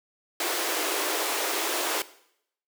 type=high-pass noise; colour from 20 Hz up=pink; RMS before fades=-28 dBFS; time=0.4-2.02 s; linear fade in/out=2 ms; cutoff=300 Hz; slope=96 dB/octave; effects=noise-tail reverb RT60 0.7 s tail -17 dB re dry